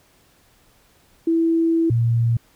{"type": "tone pair in turn", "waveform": "sine", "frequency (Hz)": [329.6, 116.53], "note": ["E4", "A#2"], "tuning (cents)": [0, 0], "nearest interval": "octave + tritone", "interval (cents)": 1800, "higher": "first", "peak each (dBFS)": -15, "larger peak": "neither", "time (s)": [[1.27, 1.9], [1.9, 2.37]], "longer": "first", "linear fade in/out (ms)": 5, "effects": ["pink hiss -57 dBFS RMS until 2.55 s"]}